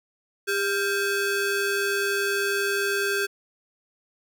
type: ring-modulated tone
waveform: 35% pulse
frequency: 989 Hz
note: B5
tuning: 2 cents sharp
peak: -18 dBFS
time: 0.47-3.27 s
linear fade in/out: 20 ms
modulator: 589 Hz
effects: none